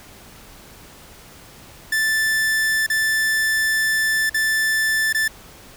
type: tone with dropouts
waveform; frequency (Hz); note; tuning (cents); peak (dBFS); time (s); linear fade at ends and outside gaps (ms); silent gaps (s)
45% pulse; 1760; A6; 0; -17; 1.92-5.28; 5; 2.865-2.899 / 4.296-4.343 / 5.128-5.146
effects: pink hiss -44 dBFS RMS until 5.76 s